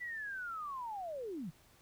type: linear sweep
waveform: sine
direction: down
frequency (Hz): 1987 to 138.59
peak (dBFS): -39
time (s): 0-1.51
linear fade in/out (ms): 20
effects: pink hiss -65 dBFS RMS until 1.81 s